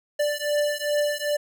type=beating tone pair; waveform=square; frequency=587.3 / 589.8 Hz; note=D5 / D5; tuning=0 / +7 cents; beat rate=2.5 Hz; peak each=-26 dBFS; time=0.19-1.37 s; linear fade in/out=10 ms; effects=none